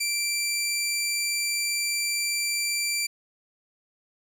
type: tone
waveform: 15% pulse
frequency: 2349 Hz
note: D7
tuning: in tune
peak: -18 dBFS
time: 0-3.07 s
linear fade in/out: 10 ms
effects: none